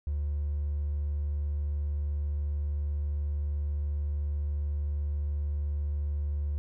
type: tone with hard clipping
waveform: triangle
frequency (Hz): 73.1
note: D2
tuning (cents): -7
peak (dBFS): -28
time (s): 0.07-6.58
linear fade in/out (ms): 0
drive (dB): 3
effects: none